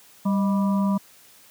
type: harmonic tone with a mistuned harmonic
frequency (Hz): 196.7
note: G3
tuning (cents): +6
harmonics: 1 / 3 / 5 / 6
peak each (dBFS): -19 / -33 / -31 / -37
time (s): 0.25-0.98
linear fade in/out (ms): 10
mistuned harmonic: 3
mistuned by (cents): +88
effects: white hiss -52 dBFS RMS until 1.5 s + high-pass 80 Hz 12 dB/octave